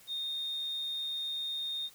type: tone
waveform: sine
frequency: 3676 Hz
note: A#7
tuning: 25 cents flat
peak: -32 dBFS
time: 0.07-1.9 s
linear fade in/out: 50 ms
effects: tanh soft clip ceiling -30 dBFS + white hiss -58 dBFS RMS until 1.94 s